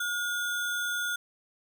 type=tone with sample-and-hold; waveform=sine; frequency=1435 Hz; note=F6; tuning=47 cents sharp; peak=-28 dBFS; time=0-1.16 s; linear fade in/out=5 ms; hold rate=4900 Hz; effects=none